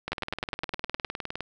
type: two click trains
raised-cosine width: 0.3 ms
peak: -13 / -16 dBFS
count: 10 / 27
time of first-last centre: 0.12-1.047 / 0.08-1.407 s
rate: 9.71 / 19.6 Hz
effects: none